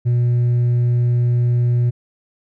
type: tone with hard clipping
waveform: triangle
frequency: 121 Hz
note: B2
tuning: 35 cents flat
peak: -12 dBFS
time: 0.05-1.91 s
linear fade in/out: 20 ms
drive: 1 dB
effects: none